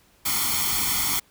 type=noise with comb filter; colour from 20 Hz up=white; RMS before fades=-24 dBFS; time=0.25-1.2 s; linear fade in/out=10 ms; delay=0.91 ms; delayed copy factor=+0.85; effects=pink hiss -59 dBFS RMS until 1.3 s